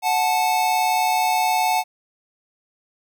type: tone pair together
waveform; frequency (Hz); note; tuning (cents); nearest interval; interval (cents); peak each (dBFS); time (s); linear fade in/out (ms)
square; 734 / 872.9; F#5 / A5; -14 / -14; minor third; 300; -21; 0.02-1.84; 50
effects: none